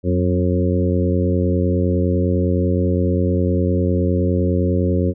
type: harmonic tone with a mistuned harmonic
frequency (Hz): 89.8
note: F2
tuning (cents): +49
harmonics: 1 / 2 / 3 / 4 / 5 / 6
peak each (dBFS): -18 / -21 / -23 / -24 / -25 / -26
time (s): 0.03-5.14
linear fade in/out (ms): 50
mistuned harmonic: 2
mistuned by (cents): +42
effects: none